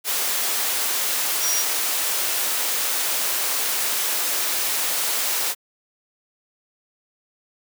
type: tone in noise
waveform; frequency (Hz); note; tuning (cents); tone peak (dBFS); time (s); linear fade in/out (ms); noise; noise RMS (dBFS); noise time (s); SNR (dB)
sine; 5720; F8; +41; -22; 1.4-1.65; 50; white; -23; 0.04-5.55; -2
effects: high-pass 400 Hz 12 dB/octave